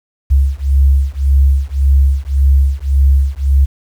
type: beating tone pair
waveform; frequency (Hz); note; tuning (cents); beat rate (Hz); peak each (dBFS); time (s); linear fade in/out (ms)
sine; 67.6 / 69.4; C#2 / C#2; -43 / +3; 1.8; -11; 0.3-3.66; 20
effects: 7-bit